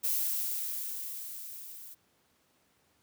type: noise with level ramp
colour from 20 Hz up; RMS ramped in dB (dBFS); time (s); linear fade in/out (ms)
violet; -29 to -48; 0.03-1.95; 20
effects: pink hiss -70 dBFS RMS until 3.02 s + high-pass 100 Hz 12 dB/octave